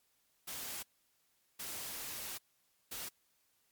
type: noise bursts at uneven times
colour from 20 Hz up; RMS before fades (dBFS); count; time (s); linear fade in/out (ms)
white; -43; 3; 0.47-0.83 / 1.59-2.38 / 2.91-3.09; 10
effects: white hiss -75 dBFS RMS until 3.71 s + MP3 96 kbps